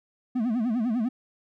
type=tone with vibrato; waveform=triangle; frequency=233.1 Hz; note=A#3; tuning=in tune; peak=-21 dBFS; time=0.35-1.09 s; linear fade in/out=10 ms; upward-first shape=sine; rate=10 Hz; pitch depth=170 cents each way; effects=none